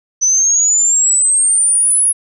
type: exponential sweep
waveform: sine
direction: up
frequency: 5990 to 10548 Hz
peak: -9 dBFS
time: 0.21-2.13 s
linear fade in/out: 20 ms
effects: none